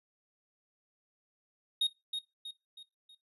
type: tone with echo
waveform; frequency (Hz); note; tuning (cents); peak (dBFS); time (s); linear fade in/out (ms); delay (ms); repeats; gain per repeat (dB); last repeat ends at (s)
triangle; 3729; A#7; 0; -24; 1.81-1.87; 5; 320; 4; -7; 3.15
effects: noise-tail reverb RT60 0.2 s tail -20 dB re dry + resampled to 32000 Hz